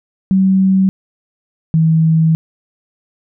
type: tone pair in turn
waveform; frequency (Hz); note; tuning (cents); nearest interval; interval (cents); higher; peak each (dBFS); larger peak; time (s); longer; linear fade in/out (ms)
sine; 190.6 / 160.94; G3 / E3; -48 / -41; minor third; 293; first; -8; neither; 0.31-0.89 / 1.74-2.35; second; 0
effects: none